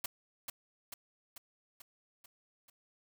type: noise with echo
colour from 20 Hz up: white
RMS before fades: -36 dBFS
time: 0.04-0.06 s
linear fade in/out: 5 ms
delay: 440 ms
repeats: 6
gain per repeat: -4 dB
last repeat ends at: 2.7 s
effects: none